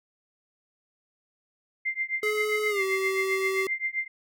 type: tone with tremolo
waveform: sine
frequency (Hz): 2093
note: C7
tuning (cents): 0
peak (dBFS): -23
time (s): 1.85-4.08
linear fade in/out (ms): 10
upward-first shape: triangle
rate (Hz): 7.6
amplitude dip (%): 100
type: tone with pitch glide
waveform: square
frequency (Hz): 425.6 to 383.6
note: G#4 to G4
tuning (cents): +42 to -37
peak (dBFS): -27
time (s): 2.23-3.67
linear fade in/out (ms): 2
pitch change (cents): -179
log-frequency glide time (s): 2.69-2.82
effects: none